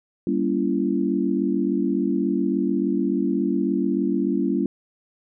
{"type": "chord", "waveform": "sine", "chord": "G diminished seventh", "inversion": "none", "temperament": "just", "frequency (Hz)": [196, 235.2, 282.2, 338.7], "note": ["G3", "Bb3", "Db4", "Fb4"], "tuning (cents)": [0, 16, 31, 47], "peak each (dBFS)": [-25, -26, -24, -25], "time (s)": [0.27, 4.66], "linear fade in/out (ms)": 2, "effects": []}